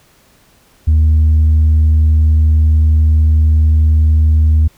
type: tone with tanh clipping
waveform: sine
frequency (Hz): 77.78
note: D#2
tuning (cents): 0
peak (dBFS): -7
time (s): 0.87-4.68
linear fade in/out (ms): 10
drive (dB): 1
effects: pink hiss -50 dBFS RMS until 4.77 s